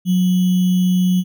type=tone with sample-and-hold; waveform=sine; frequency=182.3 Hz; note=F#3; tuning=25 cents flat; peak=-12 dBFS; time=0.05-1.24 s; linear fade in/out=50 ms; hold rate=3150 Hz; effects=none